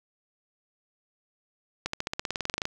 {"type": "accelerating click train", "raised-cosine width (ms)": 0.2, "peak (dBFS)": -12, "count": 16, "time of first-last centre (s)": [1.86, 2.654], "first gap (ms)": 74, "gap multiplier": 0.95, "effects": []}